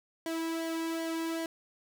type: tone with flanger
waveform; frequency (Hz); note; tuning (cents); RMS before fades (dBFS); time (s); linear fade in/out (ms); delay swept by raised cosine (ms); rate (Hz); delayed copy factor
sawtooth; 327.6; E4; -11; -34; 0.26-1.46; 2; 0.77 to 1.69; 2.6; -0.6
effects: none